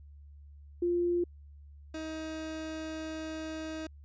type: tone pair in turn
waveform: sine / 30% pulse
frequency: 349.1 / 316.1 Hz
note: F4 / D#4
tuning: -1 / +27 cents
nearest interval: major second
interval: 172 cents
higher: first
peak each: -26 / -34 dBFS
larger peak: first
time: 0.82-1.24 / 1.94-3.87 s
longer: second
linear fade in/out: 5 ms
effects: added 72 Hz sine -49 dBFS peak until 4.04 s + resampled to 16000 Hz